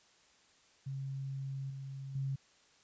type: tone with level steps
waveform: sine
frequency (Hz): 135.8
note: C#3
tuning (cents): -35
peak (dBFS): -37 / -41 / -33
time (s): 0.86-2.36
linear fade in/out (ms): 10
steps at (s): 1.7 / 2.15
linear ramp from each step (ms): 5
effects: white hiss -66 dBFS RMS until 2.83 s + resampled to 16000 Hz